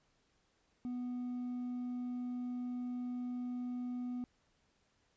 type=tone with hard clipping; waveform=sine; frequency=246.9 Hz; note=B3; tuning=in tune; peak=-38 dBFS; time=0.85-4.24 s; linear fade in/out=0 ms; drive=2 dB; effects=pink hiss -75 dBFS RMS until 5.16 s + resampled to 16000 Hz